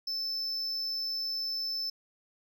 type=tone; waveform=triangle; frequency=5274 Hz; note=E8; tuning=in tune; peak=-30 dBFS; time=0.07-1.9 s; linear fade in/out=5 ms; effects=none